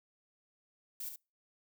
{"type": "noise with echo", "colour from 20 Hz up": "violet", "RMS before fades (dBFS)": -41, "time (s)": [1, 1.09], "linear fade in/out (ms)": 5, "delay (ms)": 70, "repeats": 1, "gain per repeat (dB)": -6, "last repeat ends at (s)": 1.16, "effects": ["noise-tail reverb RT60 0.3 s tail -26 dB re dry"]}